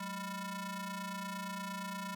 sawtooth ring-modulated tone, 400.2 Hz, G4, 36 cents sharp, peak -32 dBFS, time 0-2.15 s, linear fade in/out 5 ms, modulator 586 Hz, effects 12-bit

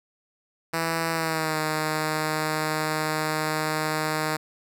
5% pulse tone with pitch glide, 164.3 to 155.26 Hz, E3 to D#3, -5 to -3 cents, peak -13 dBFS, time 0.73-4.37 s, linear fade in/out 10 ms, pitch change -98 cents, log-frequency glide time 1.11-1.58 s, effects none

